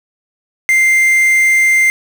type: tone with quantisation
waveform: triangle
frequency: 2093 Hz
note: C7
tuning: in tune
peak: -6 dBFS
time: 0.69-1.9 s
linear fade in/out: 0 ms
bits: 4
effects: none